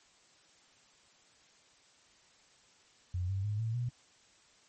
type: tone with pitch steps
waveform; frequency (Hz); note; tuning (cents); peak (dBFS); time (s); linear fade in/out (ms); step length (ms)
sine; 90 / 97.02 / 104.58 / 112.74 / 121.53; F#2 / G2 / G#2 / A2 / B2; -47 / -17 / +13 / +43 / -27; -31; 3.14-3.89; 5; 150
effects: white hiss -64 dBFS RMS until 4.68 s + MP3 32 kbps